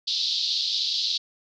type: band-pass noise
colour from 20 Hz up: pink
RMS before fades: -26 dBFS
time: 0.07-1.18 s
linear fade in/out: 10 ms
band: 3600 to 4800 Hz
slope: 48 dB/octave
effects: none